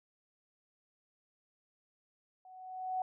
sine tone with level ramp, 745 Hz, F#5, 12 cents sharp, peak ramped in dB -53 to -30 dBFS, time 2.45-3.02 s, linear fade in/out 2 ms, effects none

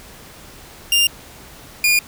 sawtooth tone pair in turn, 2799 / 2428 Hz, F7 / D#7, +3 / -43 cents, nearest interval major second, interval 246 cents, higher first, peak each -9 dBFS, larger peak neither, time 0.92-1.07 / 1.84-1.99 s, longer neither, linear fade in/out 2 ms, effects pink hiss -41 dBFS RMS until 2.07 s

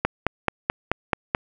click train, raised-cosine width 0.5 ms, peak -4 dBFS, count 7, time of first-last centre 0.05-1.349 s, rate 4.62 Hz, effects none

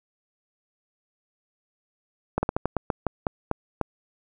slowing click train, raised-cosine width 1 ms, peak -9 dBFS, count 11, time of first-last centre 2.38-3.813 s, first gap 50 ms, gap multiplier 1.22, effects none

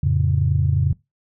sine chord, F augmented, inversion none, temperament equal, 87.31 / 110 / 138.59 Hz, F2 / A2 / C#3, 0 / 0 / 0 cents, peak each -19 / -22 / -18 dBFS, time 0.03-0.93 s, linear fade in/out 5 ms, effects noise-tail reverb RT60 0.2 s tail -21 dB re dry + tanh soft clip ceiling -6 dBFS

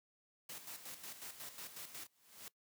white noise with tremolo, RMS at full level -48 dBFS, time 0.49-2.07 s, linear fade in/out 5 ms, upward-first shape square, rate 5.5 Hz, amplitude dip 60%
white noise with exponential growth, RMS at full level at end -48 dBFS, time 2.02-2.48 s, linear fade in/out 1 ms, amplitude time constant 100 ms
effects noise-tail reverb RT60 0.1 s tail -19 dB re dry + high-pass 100 Hz 12 dB/octave

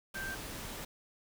sine tone in noise, 1568 Hz, G6, in tune, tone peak -38 dBFS, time 0.15-0.35 s, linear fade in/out 5 ms, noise pink, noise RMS -43 dBFS, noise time 0.14-0.85 s, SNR +2 dB, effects none

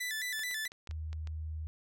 sawtooth tone with vibrato, 1864.7 Hz, A#6, in tune, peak -31 dBFS, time 0-0.68 s, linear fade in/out 10 ms, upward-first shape square, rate 4.6 Hz, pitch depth 110 cents each way
clicks, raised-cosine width 0.2 ms, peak -32 dBFS, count 8, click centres 0.393 / 0.512 / 0.656 / 0.719 / 0.873 / 0.911 / 1.13 / 1.273 s
sine tone, 78.4 Hz, D#2, 14 cents sharp, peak -36 dBFS, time 0.89-1.67 s, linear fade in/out 0 ms
effects none

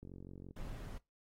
click train, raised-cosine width 3 ms, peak -37 dBFS, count 23, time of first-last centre 0.03-0.509 s, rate 45.9 Hz
brown noise, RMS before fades -45 dBFS, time 0.56-0.98 s, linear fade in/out 5 ms
effects noise-tail reverb RT60 0.2 s tail -21 dB re dry + AAC 48 kbps

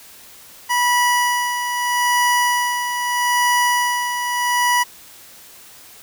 25% pulse tone with tremolo, 975 Hz, B5, 23 cents flat, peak -10 dBFS, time 0.69-4.84 s, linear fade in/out 20 ms, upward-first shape sine, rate 0.79 Hz, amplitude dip 55%, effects white hiss -43 dBFS RMS until 6.02 s

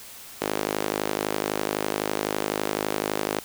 sawtooth tone with high-pass filter, 51.91 Hz, G#1, in tune, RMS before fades -28 dBFS, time 0.41-3.4 s, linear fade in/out 5 ms, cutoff 380 Hz, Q 1.3, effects white hiss -43 dBFS RMS until 3.44 s

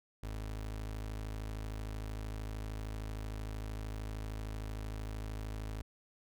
30% pulse tone, 53.1 Hz, G#1, 39 cents sharp, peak -36 dBFS, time 0.23-5.82 s, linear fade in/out 5 ms, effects none

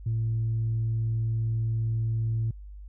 sine tone, 112.5 Hz, A2, 39 cents sharp, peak -23 dBFS, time 0.06-2.51 s, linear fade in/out 5 ms, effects tanh soft clip ceiling -21 dBFS + added 50 Hz sine -40 dBFS peak until 2.88 s

